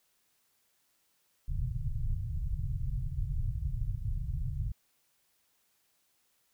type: low-pass noise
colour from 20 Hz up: pink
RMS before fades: -33 dBFS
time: 1.48-4.72 s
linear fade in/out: 5 ms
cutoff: 150 Hz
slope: 96 dB/octave
effects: white hiss -73 dBFS RMS until 6.53 s